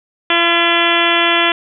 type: harmonic tone with a mistuned harmonic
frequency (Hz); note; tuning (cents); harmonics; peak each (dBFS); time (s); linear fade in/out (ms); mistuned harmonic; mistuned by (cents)
340.6; F4; -43; 1 / 2 / 3 / 4 / 5 / 6 / 7 / 8 / 9 / 10; -20 / -20 / -20 / -20 / -20 / -20 / -20 / -20 / -20 / -20; 0.3-1.52; 2; 6; -21
effects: none